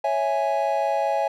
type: chord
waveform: triangle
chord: C# minor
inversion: none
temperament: equal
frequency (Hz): 554.4 / 659.3 / 830.6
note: C#5 / E5 / G#5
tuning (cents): 0 / 0 / 0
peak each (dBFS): -24 / -23 / -22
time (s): 0.04-1.28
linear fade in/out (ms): 5
effects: none